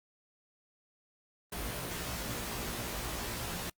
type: noise with comb filter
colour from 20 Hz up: pink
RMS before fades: -38 dBFS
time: 1.52-3.7 s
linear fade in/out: 5 ms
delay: 17 ms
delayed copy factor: +0.85
effects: noise-tail reverb RT60 0.1 s tail -26 dB re dry + Opus 32 kbps

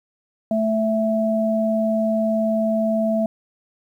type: tone pair together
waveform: sine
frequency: 220.2 / 660 Hz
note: A3 / E5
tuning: +2 / +2 cents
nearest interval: octave + perfect fifth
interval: 1900 cents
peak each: -20 dBFS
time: 0.51-3.26 s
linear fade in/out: 2 ms
effects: 9-bit

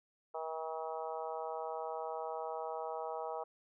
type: harmonic tone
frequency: 160 Hz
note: D#3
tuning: 49 cents sharp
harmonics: 3 / 4 / 5 / 6 / 7 / 8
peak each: -43 / -43 / -43 / -46 / -50 / -50 dBFS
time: 0.34-3.44 s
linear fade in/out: 10 ms
effects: none

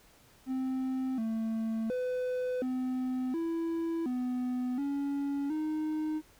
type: tone with pitch steps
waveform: triangle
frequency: 260.8 / 223.3 / 503 / 255.6 / 331.3 / 250.1 / 281.5 / 309.5 Hz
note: C4 / A3 / B4 / C4 / E4 / B3 / C#4 / D#4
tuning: -5 / +26 / +32 / -40 / +9 / +22 / +27 / -9 cents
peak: -28 dBFS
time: 0.46-6.22 s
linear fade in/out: 50 ms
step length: 720 ms
effects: pink hiss -61 dBFS RMS until 6.39 s

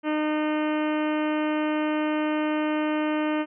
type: harmonic tone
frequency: 305.3 Hz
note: D#4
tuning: 33 cents flat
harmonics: 1 / 2 / 3 / 4 / 5 / 6 / 7 / 8 / 9 / 10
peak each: -24 / -30 / -34 / -36 / -38 / -40 / -41 / -42 / -43 / -44 dBFS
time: 0.03-3.46 s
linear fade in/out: 50 ms
effects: none

